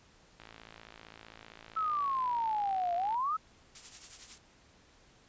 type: click train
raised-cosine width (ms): 0.3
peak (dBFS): -33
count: 153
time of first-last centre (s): 0.4-3.144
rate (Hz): 55.4
type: exponential two-way sweep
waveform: sine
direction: down then up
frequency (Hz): 1320 to 684 to 1320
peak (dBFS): -29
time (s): 1.76-3.37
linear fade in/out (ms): 10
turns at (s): 2.95
type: noise with tremolo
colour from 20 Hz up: blue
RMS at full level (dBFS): -42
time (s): 3.75-4.38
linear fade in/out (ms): 2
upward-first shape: triangle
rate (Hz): 11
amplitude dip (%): 70
effects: pink hiss -62 dBFS RMS until 5.28 s + resampled to 16000 Hz